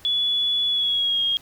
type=tone with pitch glide; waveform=sine; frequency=3416 to 3256 Hz; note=G#7 to G#7; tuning=+48 to -35 cents; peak=-19 dBFS; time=0.05-1.37 s; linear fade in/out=0 ms; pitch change=-83 cents; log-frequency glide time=0.68-1.21 s; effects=pink hiss -50 dBFS RMS until 1.41 s